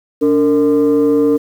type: tone pair together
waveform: sine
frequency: 287.8 / 456.9 Hz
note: D4 / A#4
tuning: -35 / -35 cents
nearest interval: minor sixth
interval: 800 cents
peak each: -10 dBFS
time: 0.21-1.38 s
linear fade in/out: 20 ms
effects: tanh soft clip ceiling -6 dBFS + 7-bit